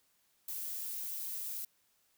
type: noise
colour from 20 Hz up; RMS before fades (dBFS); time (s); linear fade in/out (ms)
violet; -40; 0.48-1.65; 5
effects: white hiss -73 dBFS RMS until 2.17 s

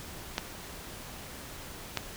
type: clicks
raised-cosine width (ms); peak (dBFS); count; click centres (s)
0.2; -11; 2; 0.381 / 1.973
effects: pink hiss -44 dBFS RMS until 2.16 s

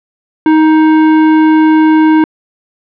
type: tone with hard clipping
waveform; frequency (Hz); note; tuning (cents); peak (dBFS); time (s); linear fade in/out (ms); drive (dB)
sine; 313.5; D#4; +13; -6; 0.46-2.24; 2; 16
effects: low-pass 2000 Hz 12 dB/octave

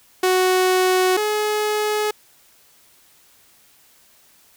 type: tone pair in turn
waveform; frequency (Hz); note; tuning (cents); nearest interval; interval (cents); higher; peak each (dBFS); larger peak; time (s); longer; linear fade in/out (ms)
sawtooth; 370 / 423.2; F#4 / G#4; 0 / +33; major second; 233; second; -11 / -15; first; 0.23-1.17 / 1.17-2.11; neither; 5
effects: white hiss -54 dBFS RMS until 4.56 s

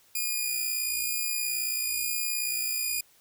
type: tone with amplitude modulation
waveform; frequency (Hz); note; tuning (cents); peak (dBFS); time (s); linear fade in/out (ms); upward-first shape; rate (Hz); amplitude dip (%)
5% pulse; 2443; D#7; -32; -16; 0.15-3.01; 5; sine; 58.7; 40
effects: white hiss -61 dBFS RMS until 3.2 s

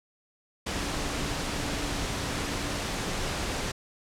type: tone in noise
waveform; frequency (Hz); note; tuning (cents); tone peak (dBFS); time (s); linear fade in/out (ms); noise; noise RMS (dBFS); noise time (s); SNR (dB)
sine; 286.9; D4; -40; -40; 0.75-2.81; 10; pink; -31; 0.66-3.72; -12
effects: low-pass 8000 Hz 12 dB/octave

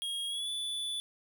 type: tone with pitch glide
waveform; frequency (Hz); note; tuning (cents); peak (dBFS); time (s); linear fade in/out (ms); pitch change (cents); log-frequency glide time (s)
square; 3273 to 3468; G#7 to A7; -26 to -26; -34; 0.02-1; 0; +100; 0.27-0.49
effects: none

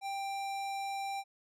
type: tone with hard clipping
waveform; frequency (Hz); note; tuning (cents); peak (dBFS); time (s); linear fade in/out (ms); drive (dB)
sine; 788; G5; +9; -37; 0.01-1.24; 50; 18
effects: none

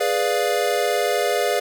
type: chord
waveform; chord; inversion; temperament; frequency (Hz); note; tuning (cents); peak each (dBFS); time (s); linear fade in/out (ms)
square; G# diminished seventh; none; equal; 415.3 / 493.9 / 587.3 / 698.5; G#4 / B4 / D5 / F5; 0 / 0 / 0 / 0; -25; 0-1.6; 10
effects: none

